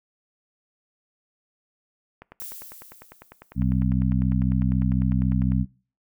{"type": "click train", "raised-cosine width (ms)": 0.5, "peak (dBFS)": -27, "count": 34, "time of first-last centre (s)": [2.22, 5.52], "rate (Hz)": 10}
{"type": "noise with exponential decay", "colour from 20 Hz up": "violet", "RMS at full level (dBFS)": -35, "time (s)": [2.4, 3.88], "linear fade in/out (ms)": 0, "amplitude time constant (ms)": 320}
{"type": "harmonic tone", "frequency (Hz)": 64, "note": "C2", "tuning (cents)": -38, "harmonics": [1, 2, 3, 4], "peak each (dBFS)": [-25, -24, -24, -29], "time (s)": [3.55, 5.66], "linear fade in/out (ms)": 50}
{"effects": ["noise-tail reverb RT60 0.4 s tail -23 dB re dry"]}